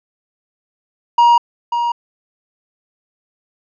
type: tone with echo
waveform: triangle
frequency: 948 Hz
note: A#5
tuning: 29 cents sharp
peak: -5 dBFS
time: 1.18-1.38 s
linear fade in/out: 5 ms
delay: 540 ms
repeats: 1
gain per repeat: -8 dB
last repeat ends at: 1.92 s
effects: resampled to 16000 Hz